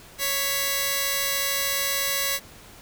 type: tone pair together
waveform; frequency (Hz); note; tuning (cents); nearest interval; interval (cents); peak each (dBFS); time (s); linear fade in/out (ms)
5% pulse; 554.4 / 1987.1; C#5 / B6; 0 / +10; octave + minor seventh; 2210; -15; 0.18-2.4; 50
effects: pink hiss -47 dBFS RMS until 2.81 s